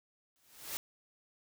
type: noise with exponential growth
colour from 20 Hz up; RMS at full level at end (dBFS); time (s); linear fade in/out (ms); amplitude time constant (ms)
white; -36; 0.36-0.77; 0; 87
effects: none